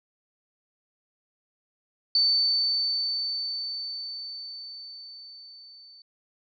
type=tone with level ramp; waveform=sine; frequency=4531 Hz; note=C#8; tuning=37 cents sharp; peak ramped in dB=-18 to -48 dBFS; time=2.15-6.02 s; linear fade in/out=2 ms; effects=none